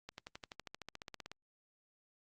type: accelerating click train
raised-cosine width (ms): 0.2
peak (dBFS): -28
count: 18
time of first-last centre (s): 0.09-1.316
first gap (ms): 91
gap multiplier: 0.97
effects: Opus 48 kbps